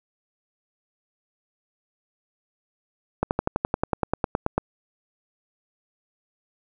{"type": "slowing click train", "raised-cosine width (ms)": 1, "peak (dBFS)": -7, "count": 15, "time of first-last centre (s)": [3.23, 4.58], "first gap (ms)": 79, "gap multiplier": 1.03, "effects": []}